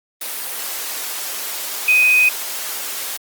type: tone in noise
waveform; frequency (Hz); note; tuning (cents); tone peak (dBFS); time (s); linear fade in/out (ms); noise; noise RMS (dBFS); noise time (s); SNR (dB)
sine; 2503; D#7; +10; -10; 1.88-2.29; 5; white; -26; 0.21-3.17; +13
effects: high-pass 400 Hz 12 dB/octave + Opus 32 kbps